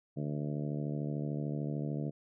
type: harmonic tone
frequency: 73.42 Hz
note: D2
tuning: in tune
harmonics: 2 / 3 / 4 / 5 / 6 / 7 / 8 / 9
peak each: -35 / -40 / -41 / -47 / -47 / -49 / -50 / -50 dBFS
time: 0.16-2.11 s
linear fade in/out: 20 ms
effects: none